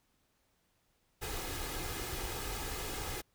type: noise with comb filter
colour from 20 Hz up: pink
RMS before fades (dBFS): -39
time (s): 1.21-3.22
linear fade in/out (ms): 20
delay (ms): 2.4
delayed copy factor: +0.55
effects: pink hiss -75 dBFS RMS until 3.34 s